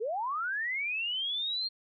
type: linear sweep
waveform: sine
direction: up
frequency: 402.3 to 4248 Hz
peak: -30 dBFS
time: 0-1.69 s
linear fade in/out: 20 ms
effects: none